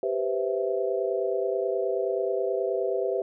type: chord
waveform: sine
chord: C major seventh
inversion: second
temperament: equal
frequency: 392 / 493.9 / 523.3 / 659.3 Hz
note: G4 / B4 / C5 / E5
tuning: 0 / 0 / 0 / 0 cents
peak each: -28 / -30 / -31 / -31 dBFS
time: 0.03-3.22 s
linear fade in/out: 2 ms
effects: none